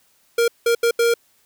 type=tone bursts at uneven times; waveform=square; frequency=467.7 Hz; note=A#4; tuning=6 cents sharp; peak=-15 dBFS; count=4; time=0.38-0.48 / 0.66-0.75 / 0.83-0.91 / 0.99-1.14 s; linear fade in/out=5 ms; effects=white hiss -60 dBFS RMS until 1.45 s